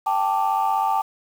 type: chord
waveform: sine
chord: G suspended second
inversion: none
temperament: equal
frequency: 784 / 880 / 1174.7 Hz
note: G5 / A5 / D6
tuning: 0 / 0 / 0 cents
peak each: -21 / -21 / -25 dBFS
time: 0.06-1.02 s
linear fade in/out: 10 ms
effects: tanh soft clip ceiling -12 dBFS + 7-bit

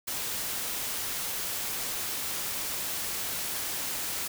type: noise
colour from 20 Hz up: white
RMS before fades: -33 dBFS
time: 0.07-4.28 s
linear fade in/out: 10 ms
effects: none

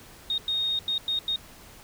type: tone bursts at uneven times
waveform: sine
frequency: 3714 Hz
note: A#7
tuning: 7 cents flat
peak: -24 dBFS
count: 5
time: 0.3-0.38 / 0.48-0.79 / 0.88-0.98 / 1.08-1.19 / 1.28-1.36 s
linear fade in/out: 2 ms
effects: pink hiss -49 dBFS RMS until 1.83 s

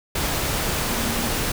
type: tone in noise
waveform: sine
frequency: 230.9 Hz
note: A#3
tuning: 16 cents flat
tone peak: -30 dBFS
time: 0.89-1.29 s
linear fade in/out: 5 ms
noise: pink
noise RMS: -24 dBFS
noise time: 0.15-1.52 s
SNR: -9 dB
effects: none

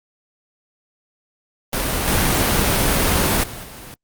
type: noise with level steps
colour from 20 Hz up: pink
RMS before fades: -21 / -17 / -32 / -36 dBFS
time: 1.73-3.94 s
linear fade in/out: 0 ms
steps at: 2.07 / 3.43 / 3.63 s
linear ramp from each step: 10 ms
effects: Opus 32 kbps

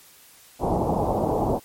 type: low-pass noise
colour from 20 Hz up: white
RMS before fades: -23 dBFS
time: 0.59-1.6 s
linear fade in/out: 50 ms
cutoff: 890 Hz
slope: 48 dB/octave
effects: white hiss -51 dBFS RMS until 1.64 s + MP3 64 kbps

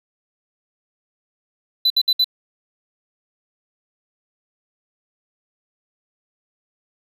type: tone bursts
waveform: triangle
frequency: 4001 Hz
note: B7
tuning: 22 cents sharp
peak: -12 dBFS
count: 4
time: 1.85-2.244 s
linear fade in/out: 5 ms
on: 52 ms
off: 62 ms
effects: none

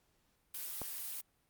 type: noise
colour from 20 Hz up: blue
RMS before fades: -42 dBFS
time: 0.54-1.21 s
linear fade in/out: 5 ms
type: click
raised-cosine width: 1 ms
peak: -27 dBFS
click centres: 0.817 s
effects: pink hiss -75 dBFS RMS until 1.49 s + Opus 48 kbps

